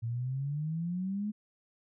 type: exponential sweep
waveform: sine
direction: up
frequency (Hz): 113.1 to 214.7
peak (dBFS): -31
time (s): 0.02-1.32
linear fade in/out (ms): 20
effects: none